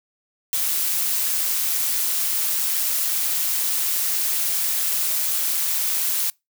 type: noise with amplitude modulation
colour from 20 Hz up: blue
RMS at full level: -21 dBFS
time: 0.53-6.3 s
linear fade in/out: 0 ms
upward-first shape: sine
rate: 165 Hz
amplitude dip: 30%
effects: noise-tail reverb RT60 0.2 s tail -25 dB re dry